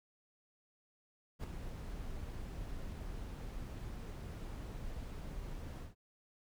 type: noise with ADSR envelope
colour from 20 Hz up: brown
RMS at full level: -37 dBFS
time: 1.39-5.95 s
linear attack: 47 ms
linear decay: 7 ms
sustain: -7 dB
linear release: 140 ms
effects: none

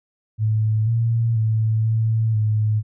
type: tone with pitch steps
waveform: sine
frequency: 108.8 / 115.2 / 110.3 / 111.6 / 107.6 Hz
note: A2 / A#2 / A2 / A2 / A2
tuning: -19 / -20 / +5 / +25 / -38 cents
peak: -16 dBFS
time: 0.38-2.83 s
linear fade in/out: 50 ms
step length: 490 ms
effects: none

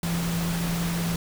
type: tone in noise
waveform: sine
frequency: 169.7 Hz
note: F3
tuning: 49 cents flat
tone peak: -25 dBFS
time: 0.03-1.16 s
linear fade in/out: 2 ms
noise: pink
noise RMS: -32 dBFS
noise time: 0.03-1.16 s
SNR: +4 dB
effects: none

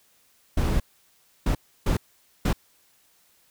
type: noise bursts at uneven times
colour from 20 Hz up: brown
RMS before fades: -22 dBFS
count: 4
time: 0.57-0.8 / 1.46-1.55 / 1.86-1.97 / 2.45-2.53 s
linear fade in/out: 5 ms
effects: white hiss -62 dBFS RMS until 3.5 s

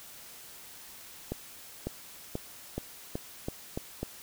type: accelerating click train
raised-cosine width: 2 ms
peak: -19 dBFS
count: 8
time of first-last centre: 1.32-4.03 s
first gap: 550 ms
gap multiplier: 0.88
effects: white hiss -49 dBFS RMS until 4.22 s

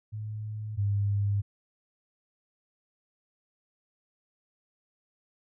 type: tone pair in turn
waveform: sine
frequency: 107.2 / 101.18 Hz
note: A2 / G#2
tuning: -45 / -45 cents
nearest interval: minor second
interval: 100 cents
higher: first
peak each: -33 / -24 dBFS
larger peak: second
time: 0.12-0.77 / 0.77-1.42 s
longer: neither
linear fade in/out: 20 ms
effects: none

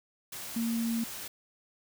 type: tone in noise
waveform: sine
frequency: 230 Hz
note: A#3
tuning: 23 cents flat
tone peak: -28 dBFS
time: 0.56-1.04 s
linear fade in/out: 5 ms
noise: white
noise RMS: -41 dBFS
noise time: 0.32-1.28 s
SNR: +10 dB
effects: none

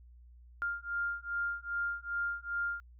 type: beating tone pair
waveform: sine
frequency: 1400 / 1402.5 Hz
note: F6 / F6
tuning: +4 / +7 cents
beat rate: 2.5 Hz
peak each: -36 / -36 dBFS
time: 0.62-2.8 s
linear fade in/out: 0 ms
effects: added 60 Hz sine -53 dBFS peak until 2.99 s

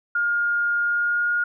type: tone with pitch glide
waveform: sine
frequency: 1417 to 1428.5 Hz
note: F6 to F6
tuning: +25 to +39 cents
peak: -19 dBFS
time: 0.15-1.44 s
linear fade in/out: 5 ms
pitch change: +14 cents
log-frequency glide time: 0.79-1.31 s
effects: none

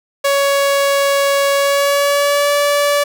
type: tone with pitch glide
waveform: sawtooth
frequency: 559 to 577 Hz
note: C#5 to D5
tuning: +14 to -31 cents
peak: -8 dBFS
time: 0.24-3.04 s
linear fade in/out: 10 ms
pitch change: +55 cents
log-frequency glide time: 1.55-2.52 s
effects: none

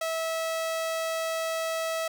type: tone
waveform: sawtooth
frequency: 650 Hz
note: E5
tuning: 24 cents flat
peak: -24 dBFS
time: 0.01-2.08 s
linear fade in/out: 5 ms
effects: none

